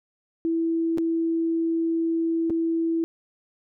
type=tone with dropouts; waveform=sine; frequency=329.6 Hz; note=E4; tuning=in tune; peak=-21 dBFS; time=0.45-3.04 s; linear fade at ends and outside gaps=0 ms; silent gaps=0.975-0.983 / 2.498-2.504 s; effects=none